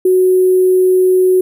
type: tone with sample-and-hold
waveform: sine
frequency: 370 Hz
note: F#4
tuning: in tune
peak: -7 dBFS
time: 0.05-1.41 s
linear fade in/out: 5 ms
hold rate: 11025 Hz
effects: none